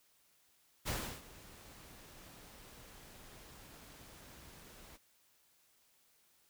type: noise with ADSR envelope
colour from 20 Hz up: pink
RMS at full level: -37 dBFS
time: 0.85-4.98 s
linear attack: 29 ms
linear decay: 330 ms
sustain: -19 dB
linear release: 28 ms
effects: white hiss -71 dBFS RMS until 6.49 s